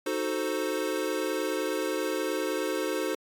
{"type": "chord", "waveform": "square", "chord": "D# diminished seventh", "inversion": "none", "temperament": "equal", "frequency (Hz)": [311.1, 370, 440, 523.3], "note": ["D#4", "F#4", "A4", "C5"], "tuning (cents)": [0, 0, 0, 0], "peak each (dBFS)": -34, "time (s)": [0.06, 3.15], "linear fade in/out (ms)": 5, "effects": ["AAC 64 kbps"]}